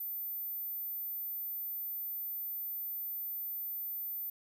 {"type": "tone", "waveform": "sine", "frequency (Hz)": 14080, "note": "A9", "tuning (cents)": 0, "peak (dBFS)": -36, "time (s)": [0, 4.3], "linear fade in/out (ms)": 5, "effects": ["11-bit"]}